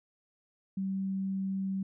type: tone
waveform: sine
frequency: 192.6 Hz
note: G3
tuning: 30 cents flat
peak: -30 dBFS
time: 0.77-1.83 s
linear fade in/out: 5 ms
effects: none